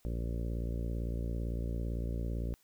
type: harmonic tone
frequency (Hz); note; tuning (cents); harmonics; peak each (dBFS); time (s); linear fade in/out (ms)
57.8; A#1; -14; 1 / 2 / 3 / 4 / 5 / 6 / 7 / 8 / 9 / 10; -34 / -40 / -44 / -46 / -48 / -50 / -51 / -52 / -53 / -54; 0.05-2.54; 0
effects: white hiss -69 dBFS RMS until 2.63 s